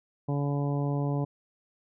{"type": "harmonic tone", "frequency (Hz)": 142.6, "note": "C#3", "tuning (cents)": 49, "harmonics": [1, 2, 3, 4, 5, 6, 7], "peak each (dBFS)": [-27, -33, -37, -39, -41, -43, -44], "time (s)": [0.28, 1.25], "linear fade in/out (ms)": 10, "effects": []}